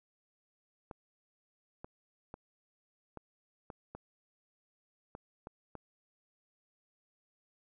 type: clicks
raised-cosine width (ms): 1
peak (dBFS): -30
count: 9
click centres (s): 0.912 / 1.845 / 2.341 / 3.173 / 3.702 / 3.95 / 5.151 / 5.471 / 5.753
effects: none